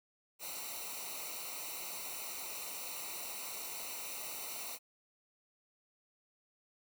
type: noise with comb filter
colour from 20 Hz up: white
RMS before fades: -43 dBFS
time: 0.39-4.79 s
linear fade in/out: 50 ms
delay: 0.6 ms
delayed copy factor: -0.85
effects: none